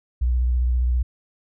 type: tone with vibrato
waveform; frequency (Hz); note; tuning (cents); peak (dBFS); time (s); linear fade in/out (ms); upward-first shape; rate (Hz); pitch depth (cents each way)
sine; 61.5; B1; -7; -17; 0.21-1.03; 10; triangle; 15; 60
effects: none